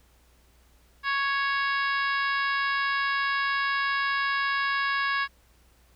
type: harmonic tone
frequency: 554.4 Hz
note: C#5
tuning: in tune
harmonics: 2 / 3 / 4 / 5 / 6 / 7 / 8 / 9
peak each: -28 / -27 / -34 / -37 / -41 / -40 / -44 / -41 dBFS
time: 1.03-5.28 s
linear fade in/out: 50 ms
effects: added 60 Hz sine -59 dBFS peak until 5.95 s + pink hiss -63 dBFS RMS until 5.95 s

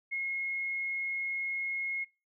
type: tone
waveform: sine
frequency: 2161 Hz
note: C#7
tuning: 45 cents flat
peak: -31 dBFS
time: 0.11-2.05 s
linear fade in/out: 20 ms
effects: noise-tail reverb RT60 0.3 s tail -24 dB re dry

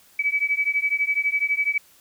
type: beating tone pair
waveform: sine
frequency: 2282 / 2294 Hz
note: C#7 / D7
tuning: +50 / -41 cents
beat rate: 12 Hz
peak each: -23 / -23 dBFS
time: 0.19-1.78 s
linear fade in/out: 5 ms
effects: white hiss -55 dBFS RMS until 2 s

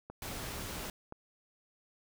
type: click train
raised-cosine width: 1 ms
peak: -30 dBFS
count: 4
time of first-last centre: 0.1-1.124 s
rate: 2.93 Hz
type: noise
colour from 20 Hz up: pink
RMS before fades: -41 dBFS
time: 0.22-0.9 s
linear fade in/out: 2 ms
effects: none

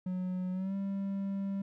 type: tone with pitch glide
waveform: triangle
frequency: 183.3 to 196.46 Hz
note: F#3 to G3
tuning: -16 to +4 cents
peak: -30 dBFS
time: 0.06-1.62 s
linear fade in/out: 5 ms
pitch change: +120 cents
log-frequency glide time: 0.52-0.75 s
effects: none

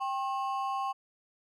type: ring-modulated tone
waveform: triangle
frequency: 932.3 Hz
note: A#5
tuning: in tune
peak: -25 dBFS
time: 0-0.93 s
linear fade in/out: 20 ms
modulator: 144 Hz
effects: none

